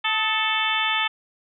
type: harmonic tone with a mistuned harmonic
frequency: 440 Hz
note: A4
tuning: in tune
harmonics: 2 / 3 / 4 / 5 / 6 / 7 / 8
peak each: -28 / -28 / -28 / -28 / -28 / -28 / -28 dBFS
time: 0.04-1.08 s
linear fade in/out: 10 ms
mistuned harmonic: 3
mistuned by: -56 cents
effects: none